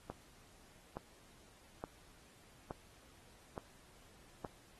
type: click train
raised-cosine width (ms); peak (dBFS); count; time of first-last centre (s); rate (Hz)
1; -28; 6; 0.1-4.448; 1.15
effects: pink hiss -64 dBFS RMS until 4.79 s + AAC 32 kbps